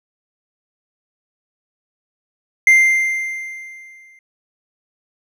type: tone with exponential decay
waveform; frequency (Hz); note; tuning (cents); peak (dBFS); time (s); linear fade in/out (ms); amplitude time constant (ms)
triangle; 2093; C7; 0; -4; 2.67-4.19; 2; 330
effects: none